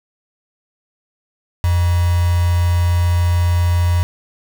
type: tone with quantisation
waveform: sine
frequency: 87.31 Hz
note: F2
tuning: in tune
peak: -12 dBFS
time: 1.64-4.03 s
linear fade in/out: 0 ms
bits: 4
effects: none